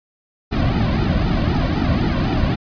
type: noise with flanger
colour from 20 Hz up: brown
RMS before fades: -18 dBFS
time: 0.51-2.56 s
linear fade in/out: 20 ms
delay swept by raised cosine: 1.8 to 2.4 ms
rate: 3.9 Hz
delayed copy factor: -0.95
effects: resampled to 11025 Hz